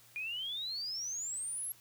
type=exponential sweep; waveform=sine; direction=up; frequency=2400 to 11440 Hz; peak=-36 dBFS; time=0.16-1.72 s; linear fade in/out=0 ms; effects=added 118 Hz sine -69 dBFS peak until 1.8 s + white hiss -61 dBFS RMS until 1.8 s